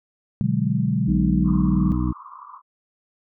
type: chord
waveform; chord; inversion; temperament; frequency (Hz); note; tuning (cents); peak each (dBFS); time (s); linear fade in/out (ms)
sine; G# half-diminished seventh; first; equal; 123.47 / 146.83 / 185 / 207.7; B2 / D3 / F#3 / G#3; 0 / 0 / 0 / 0; -24; 0.41-1.92; 0
type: harmonic tone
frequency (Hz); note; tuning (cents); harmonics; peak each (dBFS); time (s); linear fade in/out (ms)
61.74; B1; 0; 1 / 2 / 3 / 4 / 5; -24 / -26 / -26 / -29 / -26; 1.07-2.13; 20
type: band-pass noise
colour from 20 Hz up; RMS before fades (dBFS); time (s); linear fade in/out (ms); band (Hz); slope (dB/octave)
pink; -41; 1.44-2.62; 50; 1000 to 1200; 96
effects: none